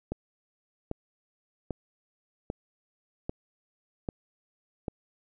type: click train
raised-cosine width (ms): 2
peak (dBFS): -18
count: 7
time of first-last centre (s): 0.12-4.882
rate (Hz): 1.26
effects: none